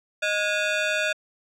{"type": "ring-modulated tone", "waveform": "20% pulse", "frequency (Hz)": 1032, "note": "C6", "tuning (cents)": -24, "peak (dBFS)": -14, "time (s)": [0.22, 1.13], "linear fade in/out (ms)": 10, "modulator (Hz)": 412, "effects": ["low-pass 6000 Hz 12 dB/octave"]}